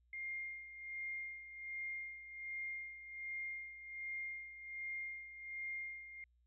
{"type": "tone with tremolo", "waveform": "sine", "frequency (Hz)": 2118, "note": "C7", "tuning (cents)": 21, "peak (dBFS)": -40, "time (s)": [0.13, 6.24], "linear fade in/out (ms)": 2, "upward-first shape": "sine", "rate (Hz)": 1.3, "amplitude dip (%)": 70, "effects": ["added 60 Hz sine -70 dBFS peak until 6.46 s"]}